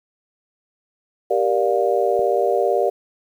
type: chord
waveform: sine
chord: G minor seventh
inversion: none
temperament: just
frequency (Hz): 392 / 470.4 / 588 / 705.6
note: G4 / Bb4 / D5 / F5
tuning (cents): 0 / +16 / +2 / +18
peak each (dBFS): -21 / -21 / -21 / -22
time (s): 1.3-2.9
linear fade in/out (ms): 10
type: click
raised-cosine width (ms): 2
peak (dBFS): -23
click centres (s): 2.193
effects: 8-bit